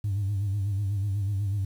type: tone with vibrato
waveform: sine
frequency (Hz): 100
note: G2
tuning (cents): +35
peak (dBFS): -23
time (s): 0.04-1.65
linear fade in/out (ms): 5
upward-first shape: sine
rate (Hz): 8.1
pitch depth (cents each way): 77
effects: tanh soft clip ceiling -22 dBFS + 9-bit